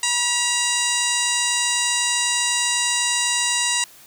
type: harmonic tone with a mistuned harmonic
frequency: 968 Hz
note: B5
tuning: 35 cents flat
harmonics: 1 / 2 / 3 / 4 / 5 / 6 / 7 / 8 / 9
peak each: -29 / -27 / -26 / -27 / -30 / -30 / -28 / -26 / -26 dBFS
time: 0.03-3.84 s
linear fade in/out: 2 ms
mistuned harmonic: 3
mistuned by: -63 cents
effects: white hiss -47 dBFS RMS until 4.06 s